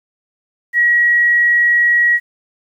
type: tone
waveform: sine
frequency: 1910 Hz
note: A#6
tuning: 42 cents sharp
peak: -9 dBFS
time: 0.73-2.2 s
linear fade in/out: 50 ms
effects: 8-bit